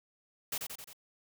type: noise with echo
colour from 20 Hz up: white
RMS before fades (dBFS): -35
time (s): 0.52-0.58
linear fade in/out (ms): 5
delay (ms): 88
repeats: 4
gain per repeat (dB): -4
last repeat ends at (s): 0.932
effects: none